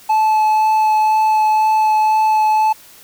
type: tone with vibrato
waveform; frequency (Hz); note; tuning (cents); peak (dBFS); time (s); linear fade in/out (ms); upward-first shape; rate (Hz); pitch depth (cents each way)
triangle; 866; A5; -28; -9; 0.09-2.73; 10; sine; 2; 9
effects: white hiss -43 dBFS RMS until 3.03 s